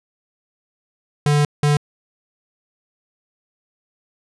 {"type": "tone bursts at uneven times", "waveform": "square", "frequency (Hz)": 146.83, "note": "D3", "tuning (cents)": 0, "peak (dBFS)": -14, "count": 2, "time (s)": [[1.26, 1.45], [1.63, 1.77]], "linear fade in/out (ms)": 2, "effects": ["resampled to 24000 Hz"]}